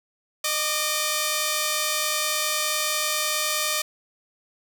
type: tone pair together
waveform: 5% pulse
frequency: 612.3 / 1174.7 Hz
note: D#5 / D6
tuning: -28 / 0 cents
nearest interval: major seventh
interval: 1128 cents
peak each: -14 dBFS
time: 0.44-3.82 s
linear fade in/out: 5 ms
effects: none